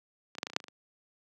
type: clicks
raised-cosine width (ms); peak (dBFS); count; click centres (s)
0.2; -29 / -17 / -13 / -18 / -27 / -24 / -8 / -28 / -28 / -29; 10; 0.352 / 0.384 / 0.431 / 0.469 / 0.5 / 0.534 / 0.564 / 0.602 / 0.641 / 0.683
effects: high-pass 200 Hz 12 dB/octave